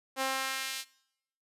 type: tone with high-pass filter sweep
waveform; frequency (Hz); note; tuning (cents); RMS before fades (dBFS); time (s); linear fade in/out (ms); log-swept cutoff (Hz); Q
sawtooth; 265.5; C4; +25; -34; 0.16-0.85; 50; 570 to 3600; 0.87
effects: noise-tail reverb RT60 0.8 s tail -22 dB re dry + resampled to 32000 Hz